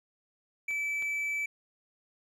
triangle tone, 2310 Hz, D7, 29 cents flat, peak -28 dBFS, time 0.68-1.46 s, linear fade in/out 5 ms
clicks, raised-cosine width 0.3 ms, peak -34 / -31 dBFS, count 2, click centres 0.709 / 1.024 s
effects none

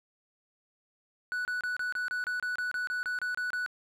triangle tone bursts, 1480 Hz, F#6, in tune, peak -28 dBFS, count 15, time 1.32-3.662 s, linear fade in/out 0 ms, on 130 ms, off 28 ms, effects none

